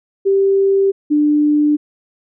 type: tone pair in turn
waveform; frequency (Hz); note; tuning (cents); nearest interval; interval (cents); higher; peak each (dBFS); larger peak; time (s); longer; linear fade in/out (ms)
sine; 391.5 / 297.3; G4 / D4; -2 / +21; perfect fourth; 477; first; -10; neither; 0.25-0.92 / 1.1-1.77; neither; 20
effects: none